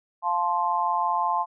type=chord; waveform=sine; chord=F major; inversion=none; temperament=just; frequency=698.5 / 873.1 / 1047.7 Hz; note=F5 / A5 / C6; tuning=0 / -14 / +2 cents; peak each=-29 / -25 / -25 dBFS; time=0.22-1.46 s; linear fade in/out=50 ms; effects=none